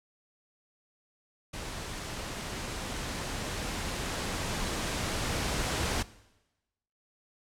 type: noise with level ramp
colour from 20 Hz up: pink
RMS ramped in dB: -39 to -30 dBFS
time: 1.53-6.03 s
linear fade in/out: 10 ms
effects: noise-tail reverb RT60 1.0 s tail -19 dB re dry + low-pass 9000 Hz 12 dB/octave